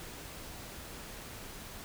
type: silence
effects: pink hiss -46 dBFS RMS until 1.84 s